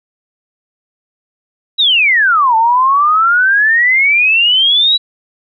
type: exponential two-way sweep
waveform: sine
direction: down then up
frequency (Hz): 3951 to 879 to 3951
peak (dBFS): -7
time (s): 1.78-4.98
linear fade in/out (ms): 20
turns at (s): 2.56
effects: none